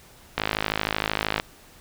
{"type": "click train", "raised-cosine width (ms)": 0.3, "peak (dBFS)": -6, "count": 55, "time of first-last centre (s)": [0.38, 1.399], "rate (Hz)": 53, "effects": ["pink hiss -51 dBFS RMS until 1.8 s"]}